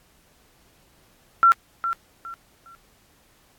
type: tone with echo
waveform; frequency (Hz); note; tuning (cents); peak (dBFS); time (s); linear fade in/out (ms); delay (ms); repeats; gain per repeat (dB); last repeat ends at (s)
sine; 1359; F6; -48; -11; 1.43-1.52; 0; 410; 3; -11; 2.75
effects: pink hiss -59 dBFS RMS until 3.58 s + AAC 64 kbps